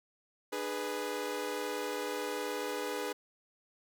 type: chord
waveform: sawtooth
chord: G# diminished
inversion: second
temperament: equal with one note detuned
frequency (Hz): 301.1 / 415.3 / 493.9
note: D4 / G#4 / B4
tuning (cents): +43 / 0 / 0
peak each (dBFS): -38 / -34 / -34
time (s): 0.52-3.13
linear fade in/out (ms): 10
effects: none